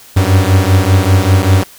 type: beating tone pair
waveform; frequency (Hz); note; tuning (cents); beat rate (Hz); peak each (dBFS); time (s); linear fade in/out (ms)
45% pulse; 92.5 / 97.6; F#2 / G2; 0 / -7; 5.1; -10; 0.16-1.64; 10
effects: white hiss -39 dBFS RMS until 1.78 s

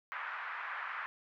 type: band-pass noise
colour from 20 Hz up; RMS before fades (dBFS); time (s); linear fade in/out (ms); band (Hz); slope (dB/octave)
pink; -41; 0.12-1.06; 0; 1100 to 1900; 24
effects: none

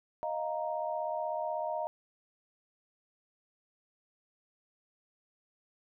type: chord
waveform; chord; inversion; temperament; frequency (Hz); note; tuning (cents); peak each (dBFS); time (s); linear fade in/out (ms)
sine; Eb suspended second; none; equal; 622.3 / 698.5 / 932.3; Eb5 / F5 / Bb5; 0 / 0 / 0; -35 / -37 / -37; 0.23-1.87; 0
effects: none

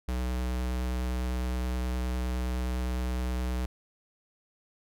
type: tone with vibrato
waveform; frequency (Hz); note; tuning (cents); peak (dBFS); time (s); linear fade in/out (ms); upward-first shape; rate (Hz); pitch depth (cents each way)
square; 62.3; B1; +16; -29; 0.08-3.66; 5; triangle; 9.7; 12
effects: none

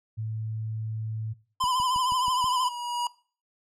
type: tone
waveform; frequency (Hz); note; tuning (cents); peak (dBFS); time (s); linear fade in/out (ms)
sine; 110; A2; 0; -29; 0.17-1.34; 20
type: tone with vibrato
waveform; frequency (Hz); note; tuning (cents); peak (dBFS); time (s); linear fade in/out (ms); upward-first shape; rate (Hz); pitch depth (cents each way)
square; 1010; B5; +39; -24; 1.6-2.69; 10; triangle; 13; 69
type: tone with exponential growth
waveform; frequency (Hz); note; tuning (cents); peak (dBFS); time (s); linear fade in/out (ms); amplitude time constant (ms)
square; 963; B5; -44; -25; 1.64-3.07; 2; 310
type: click train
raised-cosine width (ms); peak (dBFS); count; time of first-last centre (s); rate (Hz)
5; -29; 6; 1.64-2.443; 6.23
effects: noise-tail reverb RT60 0.4 s tail -20 dB re dry + low-pass 10000 Hz 12 dB/octave

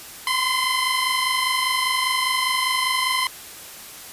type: tone pair together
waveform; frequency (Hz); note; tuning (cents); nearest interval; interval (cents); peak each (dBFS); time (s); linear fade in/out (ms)
15% pulse; 1019 / 1044; C6 / C6; -46 / -4; unison; 42; -16; 0.27-3.27; 2
effects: white hiss -39 dBFS RMS until 4.12 s + resampled to 32000 Hz

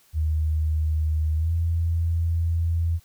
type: tone with pitch glide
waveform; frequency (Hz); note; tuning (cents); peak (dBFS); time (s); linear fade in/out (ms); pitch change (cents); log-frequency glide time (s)
sine; 77.9 to 83.49; D#2 to E2; +3 to +23; -20; 0.13-3; 50; +120; 1.36-1.52
effects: white hiss -59 dBFS RMS until 3.04 s

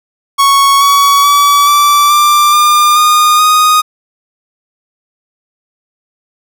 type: tone with pitch steps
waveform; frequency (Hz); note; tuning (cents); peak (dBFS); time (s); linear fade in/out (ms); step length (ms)
45% pulse; 1108.7 / 1126.8 / 1145.1 / 1163.8 / 1182.8 / 1202.1 / 1221.7 / 1241.6; C#6 / C#6 / D6 / D6 / D6 / D6 / D#6 / D#6; 0 / +28 / -44 / -16 / +12 / +40 / -32 / -4; -5; 0.38-3.82; 20; 430
effects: none

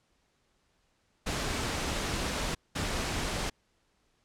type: noise bursts at uneven times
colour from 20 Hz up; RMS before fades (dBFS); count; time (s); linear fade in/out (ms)
pink; -32; 2; 1.26-2.55 / 2.75-3.5; 10
effects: pink hiss -72 dBFS RMS until 4.24 s + low-pass 8000 Hz 12 dB/octave

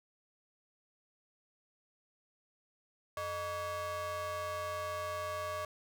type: ring-modulated tone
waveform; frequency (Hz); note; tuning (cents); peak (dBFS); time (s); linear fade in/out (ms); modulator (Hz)
square; 261.6; C4; 0; -34; 3.17-5.65; 2; 875
effects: none

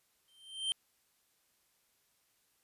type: tone with exponential growth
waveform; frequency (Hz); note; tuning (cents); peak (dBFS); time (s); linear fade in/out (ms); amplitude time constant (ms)
square; 3133; G7; -2; -29; 0.28-0.72; 0; 94
effects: white hiss -74 dBFS RMS until 2.63 s + resampled to 32000 Hz

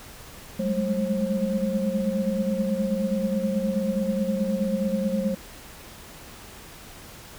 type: tone cluster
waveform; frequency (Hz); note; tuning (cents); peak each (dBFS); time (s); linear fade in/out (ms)
sine; 189.8 / 205.2 / 214.6 / 533; F#3 / G#3 / A3 / C5; +44 / -21 / -43 / +32; -28; 0.59-5.35; 10
effects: pink hiss -44 dBFS RMS until 7.38 s

